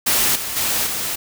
white noise with level steps, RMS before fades -17 / -26 / -20 / -24 dBFS, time 0.06-1.16 s, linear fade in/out 10 ms, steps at 0.35 / 0.56 / 0.86 s, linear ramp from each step 10 ms, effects none

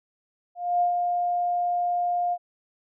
sine tone with ADSR envelope, 706 Hz, F5, 19 cents sharp, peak -18 dBFS, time 0.55-2.38 s, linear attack 260 ms, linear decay 110 ms, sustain -4 dB, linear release 54 ms, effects none

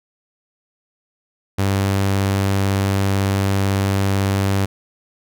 sawtooth tone, 98 Hz, G2, in tune, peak -12 dBFS, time 1.58-4.66 s, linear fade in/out 10 ms, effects none

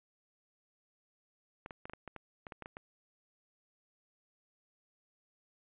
clicks, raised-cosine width 0.5 ms, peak -29 dBFS, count 12, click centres 1.661 / 1.708 / 1.855 / 1.897 / 1.935 / 2.077 / 2.163 / 2.468 / 2.522 / 2.623 / 2.659 / 2.769 s, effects resampled to 8000 Hz

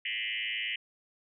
sine tone with frequency modulation, 2489 Hz, D#7, in tune, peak -31 dBFS, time 0.05-0.76 s, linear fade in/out 5 ms, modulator 108 Hz, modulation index 5.4, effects none

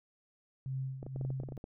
sine tone with tremolo, 132.6 Hz, C3, 23 cents sharp, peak -33 dBFS, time 0.66-1.57 s, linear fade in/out 0 ms, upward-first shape sine, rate 2 Hz, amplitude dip 70%
clicks, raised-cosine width 2 ms, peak -30 dBFS, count 12, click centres 1.029 / 1.065 / 1.161 / 1.212 / 1.25 / 1.304 / 1.401 / 1.435 / 1.488 / 1.522 / 1.577 / 1.641 s
effects none

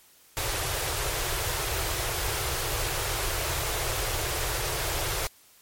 pink band-stop noise, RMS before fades -29 dBFS, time 0.37-5.27 s, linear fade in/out 0 ms, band 140 to 340 Hz, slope 48 dB/octave, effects white hiss -57 dBFS RMS until 5.61 s + MP3 64 kbps

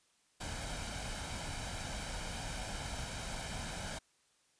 pink noise with comb filter, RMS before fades -41 dBFS, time 0.4-3.99 s, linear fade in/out 10 ms, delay 1.3 ms, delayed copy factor +0.55, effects white hiss -72 dBFS RMS until 4.59 s + resampled to 22050 Hz

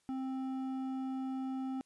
sine tone with hard clipping, 263.2 Hz, C4, 10 cents sharp, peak -37 dBFS, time 0.09-1.81 s, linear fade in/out 0 ms, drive 8 dB, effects white hiss -75 dBFS RMS until 1.85 s + resampled to 24000 Hz

